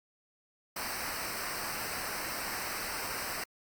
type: noise with comb filter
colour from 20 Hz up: pink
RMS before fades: -37 dBFS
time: 0.76-3.44 s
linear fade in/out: 5 ms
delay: 0.29 ms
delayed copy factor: -0.8
effects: Opus 48 kbps